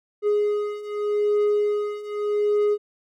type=beating tone pair; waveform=triangle; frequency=415.3 / 416.13 Hz; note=G#4 / G#4; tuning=0 / +3 cents; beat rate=0.83 Hz; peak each=-23 / -20 dBFS; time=0.22-2.78 s; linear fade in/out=50 ms; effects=none